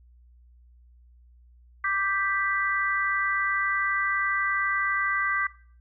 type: chord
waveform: sine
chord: G major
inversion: second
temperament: equal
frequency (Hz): 1174.7 / 1568 / 1975.5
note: D6 / G6 / B6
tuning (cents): 0 / 0 / 0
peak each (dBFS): -28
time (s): 1.84-5.47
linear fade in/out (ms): 5
effects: noise-tail reverb RT60 0.5 s tail -19 dB re dry + added 60 Hz sine -52 dBFS peak until 5.8 s